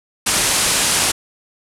white low-pass noise, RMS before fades -17 dBFS, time 0.26-1.12 s, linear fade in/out 10 ms, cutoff 11000 Hz, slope 48 dB/octave, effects none

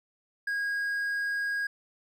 triangle tone, 1638 Hz, G#6, 24 cents flat, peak -26 dBFS, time 0.47-1.67 s, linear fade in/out 5 ms, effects none

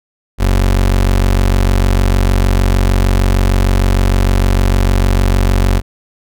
30% pulse tone, 46.56 Hz, F#1, 12 cents sharp, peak -6 dBFS, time 0.38-5.82 s, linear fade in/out 50 ms, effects none

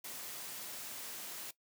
white noise, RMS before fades -45 dBFS, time 0.04-1.51 s, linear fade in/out 5 ms, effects noise-tail reverb RT60 0.1 s tail -18 dB re dry + high-pass 150 Hz 12 dB/octave

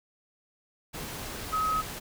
sine tone in noise, 1273 Hz, D#6, 39 cents sharp, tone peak -25 dBFS, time 1.52-1.82 s, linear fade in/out 20 ms, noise pink, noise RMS -38 dBFS, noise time 0.93-2 s, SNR +10 dB, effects none

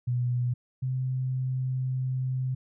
sine tone pair in turn, 123 / 129.34 Hz, B2 / C3, -7 / -20 cents, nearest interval minor second, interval 87 cents, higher second, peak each -24 / -26 dBFS, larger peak first, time 0.07-0.54 / 0.82-2.55 s, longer second, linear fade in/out 10 ms, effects none

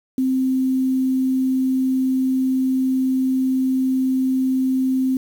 sine tone with quantisation, 261 Hz, C4, 4 cents flat, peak -16 dBFS, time 0.18-5.17 s, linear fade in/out 2 ms, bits 7, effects none

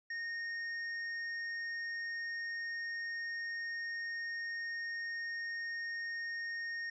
sine tone with tanh clipping, 1849 Hz, A#6, 15 cents flat, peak -39 dBFS, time 0.1-6.9 s, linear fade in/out 5 ms, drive 9 dB, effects resampled to 16000 Hz

